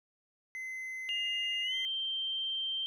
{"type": "tone", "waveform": "triangle", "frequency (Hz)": 2051, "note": "C7", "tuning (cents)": -35, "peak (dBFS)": -36, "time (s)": [0.55, 1.85], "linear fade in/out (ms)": 0}
{"type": "tone with pitch glide", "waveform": "sine", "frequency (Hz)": [2831, 3141], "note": ["F7", "G7"], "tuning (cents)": [23, 3], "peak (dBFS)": -32, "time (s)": [1.09, 2.86], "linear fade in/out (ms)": 0, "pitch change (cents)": 180, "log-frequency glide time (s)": [1.63, 1.75]}
{"effects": []}